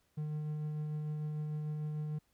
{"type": "tone with tremolo", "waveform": "triangle", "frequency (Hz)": 151.8, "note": "D#3", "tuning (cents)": -42, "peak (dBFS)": -32, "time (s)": [0.17, 2.19], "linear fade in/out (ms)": 10, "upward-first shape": "triangle", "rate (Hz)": 6.7, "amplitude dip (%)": 25, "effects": ["pink hiss -75 dBFS RMS until 2.33 s"]}